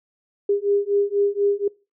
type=beating tone pair; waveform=sine; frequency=402.3 / 406.4 Hz; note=G4 / G#4; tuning=+45 / -38 cents; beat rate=4.1 Hz; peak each=-21 dBFS; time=0.49-1.68 s; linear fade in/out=5 ms; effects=noise-tail reverb RT60 0.3 s tail -23 dB re dry